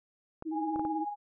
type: clicks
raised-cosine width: 1 ms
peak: -26 dBFS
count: 4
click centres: 0.424 / 0.76 / 0.795 / 0.851 s
type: tone with vibrato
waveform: sine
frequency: 316.4 Hz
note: D#4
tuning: 29 cents sharp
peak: -32 dBFS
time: 0.45-1.05 s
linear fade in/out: 20 ms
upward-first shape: sine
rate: 16 Hz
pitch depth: 44 cents each way
type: tone with tremolo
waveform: sine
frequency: 826 Hz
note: G#5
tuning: 10 cents flat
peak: -30 dBFS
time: 0.51-1.16 s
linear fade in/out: 50 ms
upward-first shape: sine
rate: 18 Hz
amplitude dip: 55%
effects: none